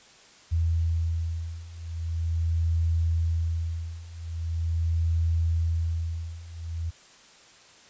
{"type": "beating tone pair", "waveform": "sine", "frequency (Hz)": [82.41, 82.83], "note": ["E2", "E2"], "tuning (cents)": [0, 9], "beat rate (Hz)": 0.42, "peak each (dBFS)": [-28, -26], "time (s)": [0.51, 6.91], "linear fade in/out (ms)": 20, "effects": ["white hiss -53 dBFS RMS until 7.89 s", "resampled to 16000 Hz"]}